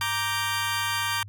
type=chord; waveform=20% pulse; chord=G minor; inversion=first; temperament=equal; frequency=932.3 / 1174.7 / 1568 Hz; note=Bb5 / D6 / G6; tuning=0 / 0 / 0 cents; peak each=-25 dBFS; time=0.01-1.23 s; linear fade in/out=2 ms; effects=added 101 Hz sine -40 dBFS peak until 1.28 s